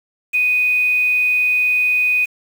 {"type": "tone with quantisation", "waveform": "sine", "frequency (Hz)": 2489, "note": "D#7", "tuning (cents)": 0, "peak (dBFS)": -13, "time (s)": [0.33, 2.26], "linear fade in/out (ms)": 20, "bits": 6, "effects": []}